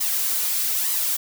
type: noise with flanger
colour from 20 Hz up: blue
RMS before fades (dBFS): -23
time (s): 0-1.17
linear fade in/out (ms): 10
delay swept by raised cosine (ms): 0.98 to 4.18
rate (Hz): 1.1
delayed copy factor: +0.6
effects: none